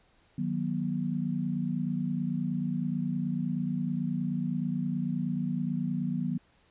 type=chord; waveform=sine; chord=B major; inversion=first; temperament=equal with one note detuned; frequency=155.56 / 185 / 242.1 Hz; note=D#3 / F#3 / B3; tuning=0 / 0 / -34 cents; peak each=-33 / -32 / -32 dBFS; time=0.38-6.38 s; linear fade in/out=5 ms; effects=pink hiss -65 dBFS RMS until 6.7 s + resampled to 8000 Hz